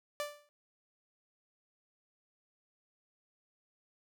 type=tone with exponential decay; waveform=sawtooth; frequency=587.3 Hz; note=D5; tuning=in tune; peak=-29 dBFS; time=0.2-0.49 s; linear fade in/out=0 ms; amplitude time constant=62 ms; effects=none